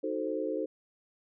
sine chord, D# diminished seventh, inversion none, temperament equal, 311.1 / 370 / 440 / 523.3 Hz, D#4 / F#4 / A4 / C5, 0 / 0 / 0 / 0 cents, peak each -35 / -38 / -35 / -35 dBFS, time 0.03-0.66 s, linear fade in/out 10 ms, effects none

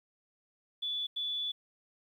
sine tone bursts at uneven times, 3453 Hz, A7, 33 cents flat, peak -32 dBFS, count 2, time 0.82-1.07 / 1.16-1.52 s, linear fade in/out 10 ms, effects 11-bit

